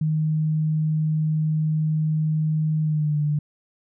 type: tone with pitch glide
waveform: sine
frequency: 155.56 to 148.79 Hz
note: D#3 to D3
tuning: 0 to +23 cents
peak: -19 dBFS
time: 0.01-3.39 s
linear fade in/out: 5 ms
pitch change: -77 cents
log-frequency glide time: 2.82-3.18 s
effects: none